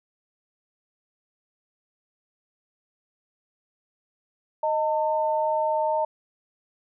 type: tone pair together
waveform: sine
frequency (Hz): 622.3 / 900.6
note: D#5 / A5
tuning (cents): 0 / +40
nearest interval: tritone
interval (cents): 640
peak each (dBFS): -24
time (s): 4.63-6.05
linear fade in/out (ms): 5
effects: none